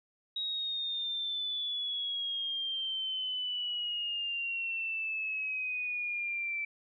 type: exponential sweep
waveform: sine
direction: down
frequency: 3812 to 2324 Hz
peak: -32 dBFS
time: 0.36-6.65 s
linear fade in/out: 5 ms
effects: none